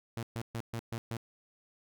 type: tone bursts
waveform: sawtooth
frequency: 115.5 Hz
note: A#2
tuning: 16 cents flat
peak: -31 dBFS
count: 6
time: 0.17-1.168 s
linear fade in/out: 0 ms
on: 58 ms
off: 130 ms
effects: none